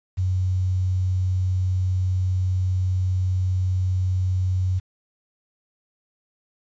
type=tone with quantisation; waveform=sine; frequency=92.5 Hz; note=F#2; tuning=in tune; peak=-19 dBFS; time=0.17-4.8 s; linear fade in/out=20 ms; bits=8; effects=resampled to 16000 Hz